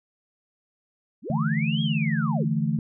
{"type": "linear two-way sweep", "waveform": "sine", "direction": "up then down", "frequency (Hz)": [145.5, 3322, 145.5], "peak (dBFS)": -30, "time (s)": [1.22, 2.48], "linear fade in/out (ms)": 50, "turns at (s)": 1.82}
{"type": "chord", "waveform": "sine", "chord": "D suspended second", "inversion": "none", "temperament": "equal", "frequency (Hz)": [146.83, 164.81, 220], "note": ["D3", "E3", "A3"], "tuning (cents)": [0, 0, 0], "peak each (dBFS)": [-26, -26, -26], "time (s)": [1.3, 2.79], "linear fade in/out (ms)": 2}
{"effects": []}